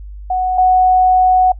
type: tone pair in turn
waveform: sine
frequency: 740 / 740 Hz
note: F#5 / F#5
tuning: 0 / 0 cents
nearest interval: unison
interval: 0 cents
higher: neither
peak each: -13 / -7 dBFS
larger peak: second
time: 0.3-0.58 / 0.58-1.52 s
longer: second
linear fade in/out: 5 ms
effects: noise-tail reverb RT60 0.1 s tail -21 dB re dry + added 50 Hz sine -28 dBFS peak until 1.59 s